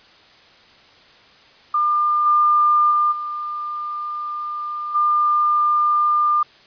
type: tone with level steps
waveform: sine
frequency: 1201 Hz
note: D6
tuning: 38 cents sharp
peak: -15 / -12 / -14 / -24 / -14 dBFS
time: 1.74-6.43 s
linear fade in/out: 5 ms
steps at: 2.25 / 2.9 / 3.11 / 4.94 s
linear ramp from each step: 20 ms
effects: white hiss -49 dBFS RMS until 6.66 s + resampled to 11025 Hz